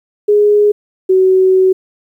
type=tone pair in turn; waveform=sine; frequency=415.3 / 375.7 Hz; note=G#4 / F#4; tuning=0 / +26 cents; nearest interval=major second; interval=174 cents; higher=first; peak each=-6 dBFS; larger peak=neither; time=0.28-0.72 / 1.09-1.73 s; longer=second; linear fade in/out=10 ms; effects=8-bit